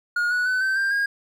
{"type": "tone with pitch steps", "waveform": "triangle", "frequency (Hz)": [1433, 1469.9, 1507.7, 1546.5, 1586.3, 1627.2], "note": ["F6", "F#6", "F#6", "G6", "G6", "G#6"], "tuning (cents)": [44, -12, 32, -24, 20, -36], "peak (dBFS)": -18, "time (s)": [0.16, 1.06], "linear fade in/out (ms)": 5, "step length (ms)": 150, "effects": []}